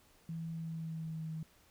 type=tone with pitch glide; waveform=sine; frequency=164 to 158.96 Hz; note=E3 to D#3; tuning=-9 to +37 cents; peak=-38 dBFS; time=0.29-1.43 s; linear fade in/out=2 ms; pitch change=-54 cents; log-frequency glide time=0.51-1.28 s; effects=pink hiss -66 dBFS RMS until 1.7 s

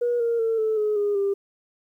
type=tone with pitch steps; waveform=sine; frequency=481.1 / 466.1 / 451.5 / 437.4 / 423.7 / 410.4 / 397.6 Hz; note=B4 / A#4 / A4 / A4 / G#4 / G#4 / G4; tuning=-45 / 0 / +45 / -10 / +35 / -21 / +25 cents; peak=-19 dBFS; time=0.01-1.34 s; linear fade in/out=10 ms; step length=190 ms; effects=tanh soft clip ceiling -16 dBFS + 10-bit

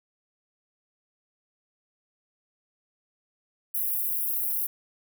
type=high-pass noise; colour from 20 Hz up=white; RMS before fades=-28 dBFS; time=3.74-4.67 s; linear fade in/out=10 ms; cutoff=11000 Hz; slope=48 dB/octave; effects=none

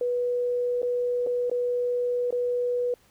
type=tone with dropouts; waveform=sine; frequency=489.4 Hz; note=B4; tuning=16 cents flat; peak=-23 dBFS; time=0.01-2.94 s; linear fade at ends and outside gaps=2 ms; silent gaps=0.819-0.829 / 1.265-1.27 / 1.498-1.514 / 2.307-2.325 s; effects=pink hiss -61 dBFS RMS until 3.1 s

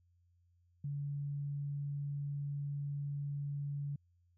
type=tone; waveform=sine; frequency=142.8 Hz; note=D3; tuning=48 cents flat; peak=-36 dBFS; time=0.84-3.96 s; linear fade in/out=5 ms; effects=added 87 Hz sine -68 dBFS peak until 4.37 s

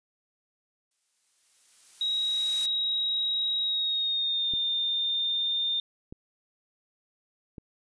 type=noise with exponential growth; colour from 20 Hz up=blue; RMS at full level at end=-34 dBFS; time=0.91-2.66 s; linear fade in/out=2 ms; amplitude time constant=380 ms
type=tone with pitch glide; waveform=sine; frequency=3816 to 3619 Hz; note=A#7 to A7; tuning=+40 to +48 cents; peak=-25 dBFS; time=2.01-5.8 s; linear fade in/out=2 ms; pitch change=-92 cents; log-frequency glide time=3.61-4.53 s
type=clicks; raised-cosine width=3 ms; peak=-28 dBFS; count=3; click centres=4.537 / 6.125 / 7.582 s
effects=resampled to 22050 Hz

